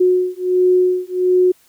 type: beating tone pair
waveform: sine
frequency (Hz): 364.2 / 365.6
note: F#4 / F#4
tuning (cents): -27 / -21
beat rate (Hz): 1.4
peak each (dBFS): -15 / -15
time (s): 0-1.52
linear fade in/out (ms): 10
effects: white hiss -54 dBFS RMS until 1.68 s